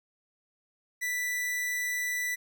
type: tone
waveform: 45% pulse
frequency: 1975.5 Hz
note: B6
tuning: in tune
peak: -29 dBFS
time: 1.01-2.36 s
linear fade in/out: 20 ms
effects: none